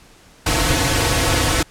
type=noise with comb filter; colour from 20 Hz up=pink; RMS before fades=-17 dBFS; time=0.46-1.63 s; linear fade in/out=5 ms; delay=5 ms; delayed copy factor=-1; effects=pink hiss -48 dBFS RMS until 1.7 s + low-pass 10000 Hz 12 dB/octave